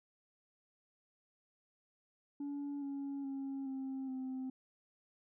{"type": "tone with pitch steps", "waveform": "sine", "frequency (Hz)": [285, 278.7, 272.4, 266.4, 260.4], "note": ["C#4", "C#4", "C#4", "C4", "C4"], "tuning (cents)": [48, 9, -30, 31, -8], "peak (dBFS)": -36, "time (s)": [2.4, 4.5], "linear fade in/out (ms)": 5, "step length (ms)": 420, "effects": ["tanh soft clip ceiling -37 dBFS"]}